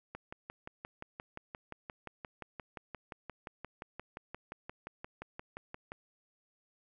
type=click train; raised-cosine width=0.5 ms; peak=-27 dBFS; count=34; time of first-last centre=0.15-5.919 s; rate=5.72 Hz; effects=none